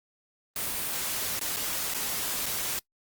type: noise with dropouts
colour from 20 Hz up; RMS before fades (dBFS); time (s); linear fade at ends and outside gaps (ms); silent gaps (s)
white; -31; 0.56-2.79; 1; 1.393-1.412 / 1.562-1.568 / 1.938-1.946 / 2.458-2.463
effects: noise-tail reverb RT60 0.1 s tail -23 dB re dry + Opus 32 kbps